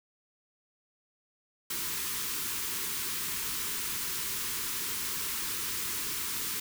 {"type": "band-stop noise", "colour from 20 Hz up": "white", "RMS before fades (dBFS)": -34, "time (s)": [1.7, 6.6], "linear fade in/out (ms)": 5, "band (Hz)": [470, 900], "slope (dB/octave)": 96, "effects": []}